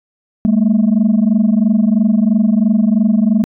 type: tone pair together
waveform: sine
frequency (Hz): 204.1 / 227.1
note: G#3 / A#3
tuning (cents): -30 / -45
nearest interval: major second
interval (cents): 185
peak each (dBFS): -10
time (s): 0.45-3.44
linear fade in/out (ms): 0
effects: tanh soft clip ceiling -6 dBFS

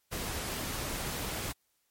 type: noise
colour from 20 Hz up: pink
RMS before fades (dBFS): -36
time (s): 0.11-1.53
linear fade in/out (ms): 20
effects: white hiss -75 dBFS RMS until 1.9 s + MP3 64 kbps

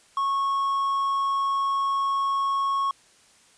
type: tone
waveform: triangle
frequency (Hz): 1100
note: C#6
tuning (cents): -14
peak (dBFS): -20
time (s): 0.17-2.91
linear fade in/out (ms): 2
effects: white hiss -57 dBFS RMS until 3.57 s + resampled to 22050 Hz

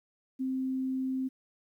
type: tone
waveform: sine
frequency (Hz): 261.6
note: C4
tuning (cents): 0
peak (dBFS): -29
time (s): 0.39-1.29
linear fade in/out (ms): 20
effects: 11-bit

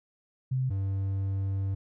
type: tone pair in turn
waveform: sine / triangle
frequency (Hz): 129.8 / 97.24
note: C3 / G2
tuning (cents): -13 / -13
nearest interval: perfect fourth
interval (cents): 500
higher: first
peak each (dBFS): -25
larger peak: neither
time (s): 0.51-0.7 / 0.7-1.75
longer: second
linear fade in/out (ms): 10
effects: none

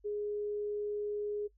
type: tone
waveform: sine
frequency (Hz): 415.3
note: G#4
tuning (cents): 0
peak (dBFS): -33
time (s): 0.04-1.48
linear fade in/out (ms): 20
effects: noise-tail reverb RT60 0.1 s tail -22 dB re dry + added 50 Hz sine -64 dBFS peak until 1.57 s

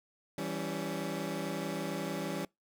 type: chord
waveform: 20% pulse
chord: C# diminished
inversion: first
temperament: equal with one note detuned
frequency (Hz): 164.81 / 196 / 280.7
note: E3 / G3 / C#4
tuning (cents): 0 / 0 / +22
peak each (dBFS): -34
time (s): 0.38-2.45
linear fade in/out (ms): 2
effects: noise-tail reverb RT60 0.2 s tail -26 dB re dry

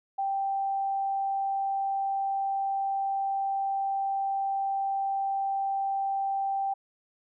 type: tone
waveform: sine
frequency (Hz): 784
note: G5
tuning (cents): 0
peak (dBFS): -26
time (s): 0.18-6.74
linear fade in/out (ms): 10
effects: none

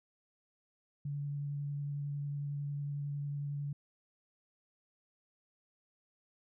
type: tone with vibrato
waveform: sine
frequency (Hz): 143.5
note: D3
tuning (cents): -40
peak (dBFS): -35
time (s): 1.05-3.73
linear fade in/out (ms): 5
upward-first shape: triangle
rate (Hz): 11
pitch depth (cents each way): 13
effects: none

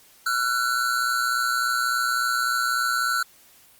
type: tone pair together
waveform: square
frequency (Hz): 1356.5 / 1480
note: E6 / F#6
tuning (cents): +49 / 0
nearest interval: major second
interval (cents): 151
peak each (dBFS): -25 / -25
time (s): 0.26-3.23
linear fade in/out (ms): 5
effects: white hiss -54 dBFS RMS until 3.79 s + Opus 48 kbps

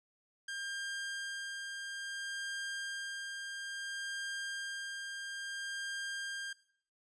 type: tone with tremolo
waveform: sawtooth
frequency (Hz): 1600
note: G6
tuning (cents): +35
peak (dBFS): -34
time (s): 0.48-6.53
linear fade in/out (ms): 5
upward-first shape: sine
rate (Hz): 0.59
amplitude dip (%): 30
effects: noise-tail reverb RT60 0.6 s tail -18 dB re dry + resampled to 22050 Hz

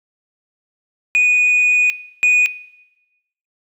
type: tone pair in turn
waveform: sine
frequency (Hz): 2473 / 2473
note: D#7 / D#7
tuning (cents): -11 / -11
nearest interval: unison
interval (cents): 0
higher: neither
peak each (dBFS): -8 / -7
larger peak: second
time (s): 1.15-1.9 / 2.23-2.46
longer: first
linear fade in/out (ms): 0
effects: noise-tail reverb RT60 1.0 s tail -21 dB re dry + tanh soft clip ceiling -9 dBFS

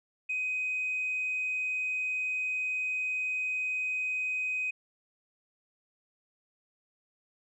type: tone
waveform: sine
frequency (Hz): 2511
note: D#7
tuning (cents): +15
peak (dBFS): -28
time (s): 0.29-4.71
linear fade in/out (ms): 10
effects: tanh soft clip ceiling -25 dBFS

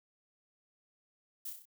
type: noise with echo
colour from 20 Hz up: violet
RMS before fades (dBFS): -41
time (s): 1.45-1.5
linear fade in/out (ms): 5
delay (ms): 31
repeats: 5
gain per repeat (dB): -4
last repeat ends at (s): 1.655
effects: none

